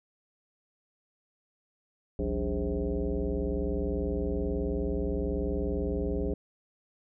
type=tone with frequency modulation; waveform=sine; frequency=168.2 Hz; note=E3; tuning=35 cents sharp; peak=-27 dBFS; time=2.19-6.34 s; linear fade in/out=2 ms; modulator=119 Hz; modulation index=2.9; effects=none